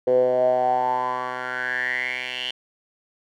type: tone with band-pass filter sweep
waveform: 10% pulse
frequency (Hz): 126.1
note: B2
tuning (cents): +36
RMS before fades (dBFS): -23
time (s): 0.07-2.51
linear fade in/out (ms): 5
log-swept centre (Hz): 470 to 3000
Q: 8.2
effects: none